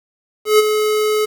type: tone with ADSR envelope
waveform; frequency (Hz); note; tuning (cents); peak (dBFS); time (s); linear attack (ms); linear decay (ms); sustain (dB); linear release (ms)
square; 427; G#4; +48; -7; 0.45-1.26; 140; 25; -8; 16
effects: 7-bit